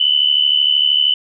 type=tone pair together; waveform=sine; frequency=2960 / 3033 Hz; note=F#7 / F#7; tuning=0 / +42 cents; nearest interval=unison; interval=42 cents; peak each=-14 dBFS; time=0-1.14 s; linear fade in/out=5 ms; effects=none